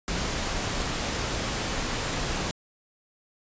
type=noise; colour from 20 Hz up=pink; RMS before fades=-29 dBFS; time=0.08-2.51 s; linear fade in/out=0 ms; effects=resampled to 16000 Hz